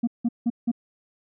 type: tone bursts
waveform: sine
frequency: 235.8 Hz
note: A#3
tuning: 20 cents sharp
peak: -17 dBFS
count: 4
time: 0.03-0.716 s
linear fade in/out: 10 ms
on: 44 ms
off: 170 ms
effects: tanh soft clip ceiling -18 dBFS